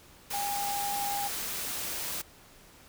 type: tone in noise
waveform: sine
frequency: 809 Hz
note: G#5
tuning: 46 cents flat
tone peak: -31 dBFS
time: 0.33-1.28 s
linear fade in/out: 10 ms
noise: white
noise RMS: -35 dBFS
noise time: 0.3-2.22 s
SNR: +1 dB
effects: pink hiss -55 dBFS RMS until 2.88 s